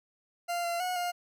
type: tone with pitch steps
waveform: 40% pulse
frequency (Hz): 695 / 687 / 729 / 707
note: F5 / F5 / F#5 / F5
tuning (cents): -9 / -29 / -26 / +21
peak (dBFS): -29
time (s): 0.48-1.12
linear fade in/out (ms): 20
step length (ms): 160
effects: none